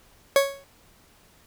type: tone with exponential decay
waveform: 40% pulse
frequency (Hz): 554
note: C#5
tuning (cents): -1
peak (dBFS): -12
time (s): 0.36-0.64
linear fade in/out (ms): 1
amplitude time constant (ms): 60
effects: pink hiss -57 dBFS RMS until 1.46 s